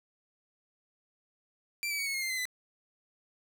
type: tone with pitch steps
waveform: sawtooth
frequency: 2349 / 2297 / 2246 / 2195 / 2147 / 2099 / 2052 / 2006 Hz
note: D7 / D7 / C#7 / C#7 / C7 / C7 / C7 / B6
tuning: 0 / -39 / +22 / -18 / +44 / +5 / -34 / +26 cents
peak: -28 dBFS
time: 1.83-2.454 s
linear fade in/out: 0 ms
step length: 78 ms
effects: none